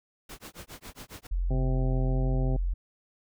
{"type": "noise with tremolo", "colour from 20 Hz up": "pink", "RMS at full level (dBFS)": -42, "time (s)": [0.29, 1.27], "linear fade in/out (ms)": 5, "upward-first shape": "sine", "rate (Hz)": 7.3, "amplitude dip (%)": 100}
{"type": "tone", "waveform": "sine", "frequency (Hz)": 43.78, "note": "F1", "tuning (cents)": 5, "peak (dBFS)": -25, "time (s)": [1.31, 2.74], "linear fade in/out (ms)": 10}
{"type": "harmonic tone", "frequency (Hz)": 130, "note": "C3", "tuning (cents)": -11, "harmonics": [1, 2, 3, 4, 5, 6], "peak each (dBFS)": [-28, -34, -38, -40, -42, -44], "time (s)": [1.5, 2.57], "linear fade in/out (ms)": 10}
{"effects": []}